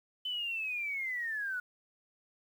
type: linear sweep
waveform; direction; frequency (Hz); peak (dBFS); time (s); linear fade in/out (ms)
sine; down; 3044 to 1443; -33; 0.25-1.6; 5
effects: 10-bit